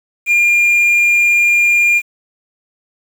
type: tone with quantisation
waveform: triangle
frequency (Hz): 2406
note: D7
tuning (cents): +41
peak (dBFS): -7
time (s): 0.26-2.02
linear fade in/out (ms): 50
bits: 6
effects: none